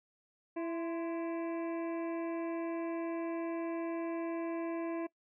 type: harmonic tone with a mistuned harmonic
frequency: 332.8 Hz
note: E4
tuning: 17 cents sharp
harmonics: 1 / 2 / 3 / 5 / 6 / 7 / 8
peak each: -35 / -41 / -47 / -54 / -57 / -55 / -59 dBFS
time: 0.56-5.07 s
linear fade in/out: 10 ms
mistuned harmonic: 3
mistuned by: +60 cents
effects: noise-tail reverb RT60 0.1 s tail -21 dB re dry